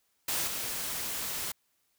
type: noise with level steps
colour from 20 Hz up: white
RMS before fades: -31 / -35 dBFS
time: 0.28-1.52 s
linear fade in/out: 5 ms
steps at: 0.47 s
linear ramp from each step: 5 ms
effects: white hiss -74 dBFS RMS until 1.98 s